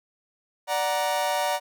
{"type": "chord", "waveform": "40% pulse", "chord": "D augmented", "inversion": "none", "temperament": "equal with one note detuned", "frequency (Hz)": [587.3, 740, 938.3], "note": ["D5", "F#5", "A#5"], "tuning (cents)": [0, 0, 11], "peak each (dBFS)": -27, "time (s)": [0.67, 1.6], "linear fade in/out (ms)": 50, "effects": []}